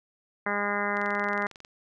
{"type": "harmonic tone", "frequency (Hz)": 204, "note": "G#3", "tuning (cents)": -31, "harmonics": [1, 2, 3, 4, 5, 6, 7, 8, 9, 10], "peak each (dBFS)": [-35, -35, -35, -35, -35, -35, -35, -35, -35, -35], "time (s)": [0.46, 1.47], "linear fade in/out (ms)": 5}
{"type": "click train", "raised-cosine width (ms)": 0.2, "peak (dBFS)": -28, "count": 16, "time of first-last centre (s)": [0.97, 1.649], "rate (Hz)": 22.1}
{"effects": []}